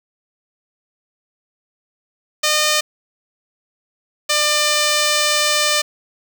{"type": "tone pair in turn", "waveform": "5% pulse", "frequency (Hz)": [608, 597.9], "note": ["D#5", "D5"], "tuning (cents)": [-40, 31], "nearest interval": "unison", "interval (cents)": 29, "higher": "first", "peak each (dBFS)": -3, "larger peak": "neither", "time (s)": [[2.43, 2.81], [4.29, 5.82]], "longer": "second", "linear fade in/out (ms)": 10, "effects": []}